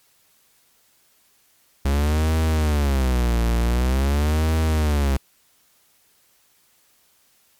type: tone with vibrato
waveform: 45% pulse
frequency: 67.9 Hz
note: C#2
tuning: 35 cents flat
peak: -17 dBFS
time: 1.85-5.17 s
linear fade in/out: 5 ms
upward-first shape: sine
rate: 0.46 Hz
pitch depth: 280 cents each way
effects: white hiss -60 dBFS RMS until 7.59 s + MP3 96 kbps